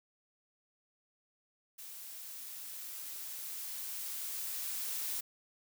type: noise with level ramp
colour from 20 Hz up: blue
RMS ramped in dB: -48 to -37 dBFS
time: 1.78-5.21 s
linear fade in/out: 10 ms
effects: none